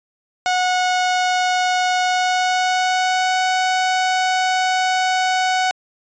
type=tone with pitch glide; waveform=sawtooth; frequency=732 to 743.5 Hz; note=F#5 to F#5; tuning=-19 to +8 cents; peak=-12 dBFS; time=0.46-5.71 s; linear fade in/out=0 ms; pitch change=+27 cents; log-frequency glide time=2.04-3.4 s; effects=resampled to 16000 Hz